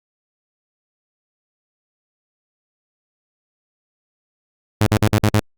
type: tone bursts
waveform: sawtooth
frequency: 105.8 Hz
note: G#2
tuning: 33 cents sharp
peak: -8 dBFS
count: 6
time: 4.81-5.393 s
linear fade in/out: 0 ms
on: 53 ms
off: 53 ms
effects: Opus 48 kbps